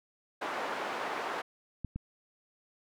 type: band-pass noise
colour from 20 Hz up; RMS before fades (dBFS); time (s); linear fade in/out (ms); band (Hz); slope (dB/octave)
white; -36; 0.41-1.42; 10; 410 to 1200; 12
type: clicks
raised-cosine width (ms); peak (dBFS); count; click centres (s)
5; -24; 2; 1.847 / 1.96
effects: none